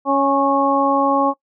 harmonic tone with a mistuned harmonic, 277.2 Hz, C#4, in tune, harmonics 1 / 2 / 3 / 4, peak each -19 / -19 / -19 / -19 dBFS, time 0.05-1.34 s, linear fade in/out 50 ms, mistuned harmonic 4, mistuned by -19 cents, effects noise-tail reverb RT60 0.1 s tail -20 dB re dry

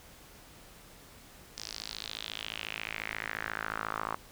sawtooth tone with band-pass filter sweep, 54.2 Hz, A1, 25 cents flat, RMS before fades -39 dBFS, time 1.57-4.15 s, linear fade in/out 0 ms, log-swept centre 5400 to 1100 Hz, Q 3.6, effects pink hiss -54 dBFS RMS until 4.31 s

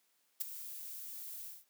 violet noise with ADSR envelope, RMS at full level -33 dBFS, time 0.4-1.65 s, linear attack 14 ms, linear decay 12 ms, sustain -13 dB, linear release 200 ms, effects white hiss -75 dBFS RMS until 1.69 s + high-pass 200 Hz 12 dB/octave

